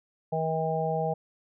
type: harmonic tone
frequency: 160 Hz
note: D#3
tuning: 49 cents sharp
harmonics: 1 / 3 / 4 / 5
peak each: -31 / -31 / -31 / -31 dBFS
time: 0.32-1.14 s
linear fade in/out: 10 ms
effects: none